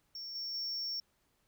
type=tone with level steps; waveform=triangle; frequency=5470 Hz; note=F8; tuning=37 cents flat; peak=-40 / -36 / -34 dBFS; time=0.15-1 s; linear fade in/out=2 ms; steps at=0.35 / 0.54 s; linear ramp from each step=5 ms; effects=pink hiss -75 dBFS RMS until 1.47 s